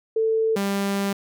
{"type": "tone pair in turn", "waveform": ["sine", "sawtooth"], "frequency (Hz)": [444.5, 198.51], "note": ["A4", "G3"], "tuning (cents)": [18, 22], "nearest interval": "octave + major second", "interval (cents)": 1396, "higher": "first", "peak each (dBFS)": -18, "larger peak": "neither", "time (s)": [[0.16, 0.56], [0.56, 1.13]], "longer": "second", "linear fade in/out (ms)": 5, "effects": []}